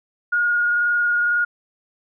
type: tone with frequency modulation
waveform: sine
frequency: 1433 Hz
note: F6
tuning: 44 cents sharp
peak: -16 dBFS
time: 0.32-1.45 s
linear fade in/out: 10 ms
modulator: 21.9 Hz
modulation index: 0.65
effects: none

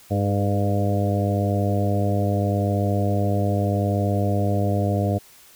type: harmonic tone with a mistuned harmonic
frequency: 100.8 Hz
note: G2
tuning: 49 cents sharp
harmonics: 1 / 2 / 3 / 4 / 5 / 6 / 7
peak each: -21 / -26 / -29 / -32 / -30 / -29 / -30 dBFS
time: 0.1-5.19 s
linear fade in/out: 20 ms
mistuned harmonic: 4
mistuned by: +33 cents
effects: white hiss -50 dBFS RMS until 5.55 s

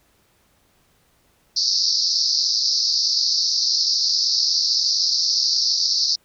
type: band-pass noise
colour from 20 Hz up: pink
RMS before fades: -20 dBFS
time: 1.56-6.16 s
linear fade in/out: 10 ms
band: 4300 to 5600 Hz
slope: 96 dB/octave
effects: pink hiss -61 dBFS RMS until 6.24 s

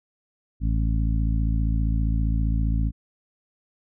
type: harmonic tone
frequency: 55.1 Hz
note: A1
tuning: 3 cents sharp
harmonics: 1 / 2 / 3 / 4 / 5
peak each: -21 / -27 / -31 / -33 / -35 dBFS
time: 0.6-2.92 s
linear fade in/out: 50 ms
effects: none

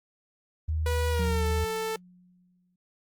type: tone with vibrato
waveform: sine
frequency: 78.2 Hz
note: D#2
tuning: 9 cents sharp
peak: -25 dBFS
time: 0.68-1.65 s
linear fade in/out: 10 ms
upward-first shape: sine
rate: 2.4 Hz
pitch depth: 12 cents each way
type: tone with pitch glide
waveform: sawtooth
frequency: 487.5 to 441.9 Hz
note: B4 to A4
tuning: -23 to +7 cents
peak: -25 dBFS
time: 0.86-1.96 s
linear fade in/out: 2 ms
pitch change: -170 cents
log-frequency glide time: 1.1-1.45 s
type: tone with exponential decay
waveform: sine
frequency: 180 Hz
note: F#3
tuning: 47 cents flat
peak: -29 dBFS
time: 1.19-2.76 s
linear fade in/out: 5 ms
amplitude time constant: 340 ms
effects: Opus 32 kbps

